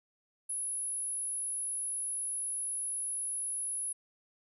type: tone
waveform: sine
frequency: 10548 Hz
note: E9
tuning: in tune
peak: -33 dBFS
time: 0.49-3.93 s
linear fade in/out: 10 ms
effects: none